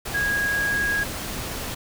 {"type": "tone in noise", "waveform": "sine", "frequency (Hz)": 1646, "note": "G#6", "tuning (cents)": -16, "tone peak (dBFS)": -21, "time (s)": [0.14, 1.04], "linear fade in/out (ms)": 10, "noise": "pink", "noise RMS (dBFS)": -31, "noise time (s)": [0.05, 1.75], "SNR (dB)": 7, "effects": []}